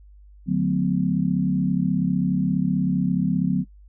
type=tone cluster; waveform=sine; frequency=148.9 / 184 / 220.5 / 253.3 Hz; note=D3 / F#3 / A3 / B3; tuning=+24 / -9 / +4 / +44 cents; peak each=-26 / -21 / -29 / -25 dBFS; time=0.46-3.65 s; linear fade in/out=50 ms; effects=noise-tail reverb RT60 0.1 s tail -23 dB re dry + added 50 Hz sine -45 dBFS peak until 3.88 s